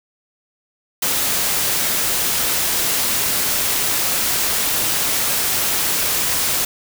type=noise; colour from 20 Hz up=white; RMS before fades=-19 dBFS; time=1.02-6.65 s; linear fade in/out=5 ms; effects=none